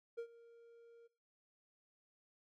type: tone with ADSR envelope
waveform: triangle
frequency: 466.2 Hz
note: A#4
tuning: in tune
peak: -37 dBFS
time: 0.17-1.08 s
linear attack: 19 ms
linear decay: 80 ms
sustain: -20 dB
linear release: 20 ms
effects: noise-tail reverb RT60 0.5 s tail -24 dB re dry